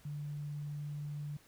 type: tone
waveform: sine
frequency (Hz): 146.83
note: D3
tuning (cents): 0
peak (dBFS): -38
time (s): 0.05-1.37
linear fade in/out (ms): 5
effects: pink hiss -63 dBFS RMS until 1.47 s